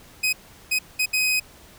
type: tone bursts at uneven times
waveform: sawtooth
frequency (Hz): 2514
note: D#7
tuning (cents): +17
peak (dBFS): -16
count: 4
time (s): 0.23-0.33 / 0.71-0.79 / 0.99-1.06 / 1.13-1.4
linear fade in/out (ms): 10
effects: pink hiss -49 dBFS RMS until 1.78 s